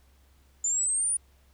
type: exponential sweep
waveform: sine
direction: up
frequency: 7040 to 9670 Hz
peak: -24 dBFS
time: 0.64-1.17 s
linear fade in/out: 5 ms
effects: added 67 Hz sine -58 dBFS peak until 1.53 s + pink hiss -66 dBFS RMS until 1.53 s